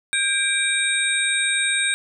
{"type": "tone cluster", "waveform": "sine", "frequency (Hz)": [1602, 2344, 3753, 8480], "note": ["G6", "D7", "A#7", "C9"], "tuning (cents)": [37, -4, 11, 22], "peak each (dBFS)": -24, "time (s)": [0.13, 1.94], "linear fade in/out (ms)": 0, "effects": []}